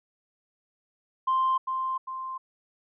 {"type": "tone with echo", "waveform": "sine", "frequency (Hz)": 1046.5, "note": "C6", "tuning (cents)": 0, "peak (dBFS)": -20, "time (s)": [1.27, 1.58], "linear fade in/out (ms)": 10, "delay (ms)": 400, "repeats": 2, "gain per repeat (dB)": -6, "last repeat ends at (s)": 2.38, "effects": ["tanh soft clip ceiling -18 dBFS"]}